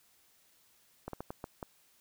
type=slowing click train; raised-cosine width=1 ms; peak=-25 dBFS; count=6; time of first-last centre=1.08-1.628 s; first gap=53 ms; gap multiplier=1.37; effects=white hiss -67 dBFS RMS until 2 s